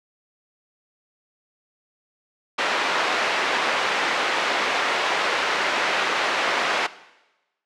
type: band-pass noise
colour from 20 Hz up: white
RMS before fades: -23 dBFS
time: 2.58-6.87 s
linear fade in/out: 10 ms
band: 420 to 2200 Hz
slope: 12 dB/octave
effects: noise-tail reverb RT60 1.0 s tail -17 dB re dry + low-pass 7000 Hz 12 dB/octave